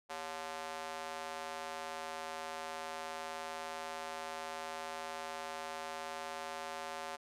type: tone with high-pass filter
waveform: square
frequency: 79.9 Hz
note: D#2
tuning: 47 cents sharp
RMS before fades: -43 dBFS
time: 0.09-7.17 s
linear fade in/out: 20 ms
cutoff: 710 Hz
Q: 1.5
effects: low-pass 10000 Hz 12 dB/octave